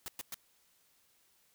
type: noise bursts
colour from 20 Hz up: white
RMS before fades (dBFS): -41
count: 3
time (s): 0.06-0.343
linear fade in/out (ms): 0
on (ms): 21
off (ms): 110
effects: white hiss -70 dBFS RMS until 1.54 s